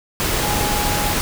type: tone in noise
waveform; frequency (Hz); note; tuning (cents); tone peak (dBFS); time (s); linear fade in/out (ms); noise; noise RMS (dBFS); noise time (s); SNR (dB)
sine; 830.6; G#5; 0; -24; 0.43-1.13; 0; pink; -20; 0.2-1.21; -7
effects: none